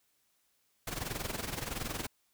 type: noise with amplitude modulation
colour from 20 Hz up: pink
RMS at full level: -35 dBFS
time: 0.87-2.07 s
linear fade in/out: 5 ms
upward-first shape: sine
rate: 21.4 Hz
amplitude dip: 75%
effects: white hiss -74 dBFS RMS until 2.33 s